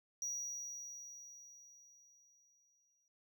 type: tone with exponential decay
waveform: triangle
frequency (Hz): 5780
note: F#8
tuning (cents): -41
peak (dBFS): -36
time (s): 0.22-3.08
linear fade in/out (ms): 1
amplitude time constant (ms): 620
effects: none